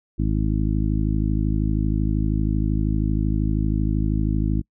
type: harmonic tone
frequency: 52.8 Hz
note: G#1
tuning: 29 cents sharp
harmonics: 1 / 2 / 3 / 4 / 5 / 6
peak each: -22 / -25 / -27 / -28 / -29 / -30 dBFS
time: 0.18-4.62 s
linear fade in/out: 20 ms
effects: noise-tail reverb RT60 0.1 s tail -26 dB re dry